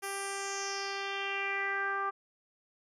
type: tone with low-pass filter sweep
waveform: 10% pulse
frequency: 394.6 Hz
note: G4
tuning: 11 cents sharp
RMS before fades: -35 dBFS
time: 0.02-2.11 s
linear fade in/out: 20 ms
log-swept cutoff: 12000 to 1200 Hz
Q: 3.9
effects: none